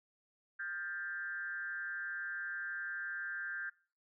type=tone with frequency modulation; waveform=sine; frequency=1583 Hz; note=G6; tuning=17 cents sharp; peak=-38 dBFS; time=0.59-3.7 s; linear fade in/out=10 ms; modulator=171 Hz; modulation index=0.82; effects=noise-tail reverb RT60 0.4 s tail -21 dB re dry